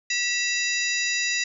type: harmonic tone with a mistuned harmonic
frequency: 976 Hz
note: B5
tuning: 21 cents flat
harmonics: 2 / 3 / 4 / 5 / 6 / 7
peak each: -27 / -29 / -30 / -31 / -32 / -32 dBFS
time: 0.1-1.44 s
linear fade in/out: 5 ms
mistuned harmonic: 3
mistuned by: -150 cents
effects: none